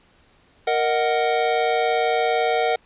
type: chord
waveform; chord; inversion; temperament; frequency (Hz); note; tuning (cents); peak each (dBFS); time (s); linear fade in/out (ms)
square; D# minor; second; equal; 466.2 / 622.3 / 740; A#4 / D#5 / F#5; 0 / 0 / 0; -23 / -26 / -22; 0.67-2.76; 5
effects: pink hiss -57 dBFS RMS until 2.85 s + resampled to 8000 Hz